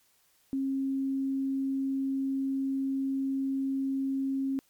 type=tone; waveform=sine; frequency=270 Hz; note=C#4; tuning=45 cents flat; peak=-27 dBFS; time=0.53-4.59 s; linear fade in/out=0 ms; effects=white hiss -67 dBFS RMS until 4.69 s + MP3 96 kbps